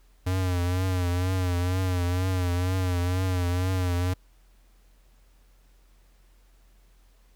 square tone with vibrato, 90.7 Hz, F#2, 34 cents flat, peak -24 dBFS, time 0.26-4.14 s, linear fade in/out 10 ms, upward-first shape triangle, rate 2.1 Hz, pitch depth 70 cents each way, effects added 43 Hz sine -55 dBFS peak until 7.35 s + pink hiss -66 dBFS RMS until 7.35 s

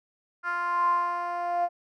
10% pulse tone with band-pass filter sweep, 349.2 Hz, F4, in tune, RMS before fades -27 dBFS, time 0.43-1.69 s, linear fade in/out 50 ms, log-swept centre 1300 to 710 Hz, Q 9.7, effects none

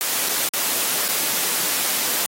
white noise with dropouts, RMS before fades -22 dBFS, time 0.01-2.26 s, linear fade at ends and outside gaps 0 ms, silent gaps 0.288-0.292 / 0.488-0.536 / 1.081-1.086 s, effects high-pass 200 Hz 12 dB/octave + AAC 48 kbps

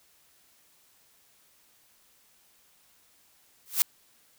blue noise with exponential growth, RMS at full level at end -18 dBFS, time 3.66-3.82 s, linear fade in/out 0 ms, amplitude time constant 33 ms, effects white hiss -63 dBFS RMS until 4.38 s

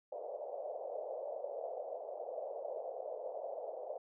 white band-pass noise, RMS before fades -43 dBFS, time 0.12-3.98 s, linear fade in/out 5 ms, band 500 to 660 Hz, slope 48 dB/octave, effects none

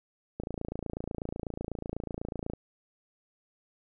click train, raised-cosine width 2 ms, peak -21 dBFS, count 61, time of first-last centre 0.4-2.535 s, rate 28.1 Hz, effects none

